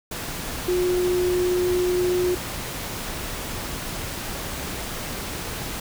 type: tone in noise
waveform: sine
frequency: 360 Hz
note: F#4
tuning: 47 cents flat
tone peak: -19 dBFS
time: 0.68-2.35 s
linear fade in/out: 5 ms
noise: pink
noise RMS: -31 dBFS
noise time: 0.11-5.8 s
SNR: +9 dB
effects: none